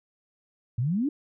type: exponential sweep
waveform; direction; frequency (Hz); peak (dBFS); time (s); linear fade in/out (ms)
sine; up; 109.8 to 311.1; -23; 0.78-1.09; 5
effects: none